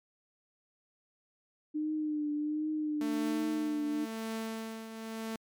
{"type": "tone with vibrato", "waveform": "sine", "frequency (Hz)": 302.5, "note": "D#4", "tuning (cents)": -49, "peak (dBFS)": -30, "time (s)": [1.74, 4.06], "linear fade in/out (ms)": 20, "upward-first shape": "triangle", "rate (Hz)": 1.3, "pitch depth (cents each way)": 43}
{"type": "tone with tremolo", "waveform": "sawtooth", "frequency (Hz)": 223.1, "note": "A3", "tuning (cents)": 24, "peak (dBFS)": -30, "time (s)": [3.01, 5.36], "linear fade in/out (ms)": 2, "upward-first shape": "triangle", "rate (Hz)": 0.93, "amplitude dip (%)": 65}
{"effects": ["MP3 96 kbps"]}